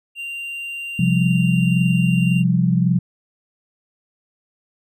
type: tone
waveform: triangle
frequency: 2776 Hz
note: F7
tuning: 11 cents flat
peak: -25 dBFS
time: 0.15-2.44 s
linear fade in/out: 50 ms
type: chord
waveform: sine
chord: C suspended fourth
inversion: none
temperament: just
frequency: 130.81 / 174.42 / 196.22 Hz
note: C3 / F3 / G3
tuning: 0 / -2 / +2 cents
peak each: -19 / -16 / -22 dBFS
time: 0.99-2.99 s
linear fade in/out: 5 ms
effects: none